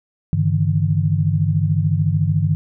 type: tone cluster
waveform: sine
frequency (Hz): 99.6 / 146.3 / 160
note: G2 / D3 / D#3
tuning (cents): +28 / -6 / +49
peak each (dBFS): -19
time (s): 0.33-2.55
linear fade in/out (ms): 0
effects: none